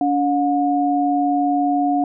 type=tone pair together; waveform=sine; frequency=285.7 / 720 Hz; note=D4 / F#5; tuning=-48 / -47 cents; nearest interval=octave + major third; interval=1601 cents; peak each=-18 dBFS; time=0.01-2.04 s; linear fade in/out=2 ms; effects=none